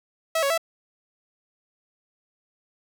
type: tone with pitch steps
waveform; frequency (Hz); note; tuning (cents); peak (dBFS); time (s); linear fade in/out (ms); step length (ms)
sawtooth; 649 / 556 / 660; E5 / C#5 / E5; -27 / +5 / +2; -17; 0.35-0.578; 5; 76
effects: none